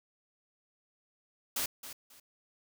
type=noise with echo; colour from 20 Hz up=white; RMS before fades=-33 dBFS; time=1.56-1.66 s; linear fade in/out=5 ms; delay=270 ms; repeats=2; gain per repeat=-12 dB; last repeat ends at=2.2 s; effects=none